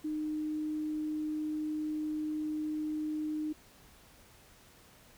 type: tone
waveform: sine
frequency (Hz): 306.5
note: D#4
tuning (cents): -26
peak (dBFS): -32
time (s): 0.04-3.53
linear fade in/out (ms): 10
effects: pink hiss -59 dBFS RMS until 5.17 s